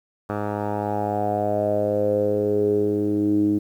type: tone with low-pass filter sweep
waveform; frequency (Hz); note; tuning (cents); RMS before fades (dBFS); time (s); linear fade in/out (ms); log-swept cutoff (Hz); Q
10% pulse; 103.83; G#2; 0; -22; 0.29-3.59; 10; 1100 to 290; 6.4
effects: 9-bit